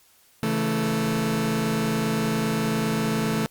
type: chord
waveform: sawtooth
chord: A major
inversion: first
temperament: just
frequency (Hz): 137.5 / 165 / 220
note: C#3 / E3 / A3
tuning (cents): -14 / +2 / 0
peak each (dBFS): -26 / -24 / -20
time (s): 0.43-3.46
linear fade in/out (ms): 0
effects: white hiss -58 dBFS RMS until 3.5 s + Opus 48 kbps